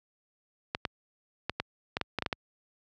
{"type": "clicks", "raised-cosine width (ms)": 0.3, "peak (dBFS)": -13, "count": 10, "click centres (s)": [0.749, 0.852, 1.496, 1.6, 1.969, 2.013, 2.187, 2.223, 2.262, 2.328], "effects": ["high-pass 60 Hz 12 dB/octave"]}